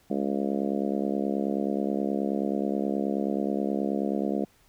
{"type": "harmonic tone", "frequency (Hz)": 69.4, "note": "C#2", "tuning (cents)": 3, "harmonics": [3, 4, 5, 6, 7, 8, 9, 10], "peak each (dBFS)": [-29, -31, -33, -35, -36, -37, -38, -39], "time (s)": [0.1, 4.45], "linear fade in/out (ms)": 5, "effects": ["pink hiss -62 dBFS RMS until 4.68 s"]}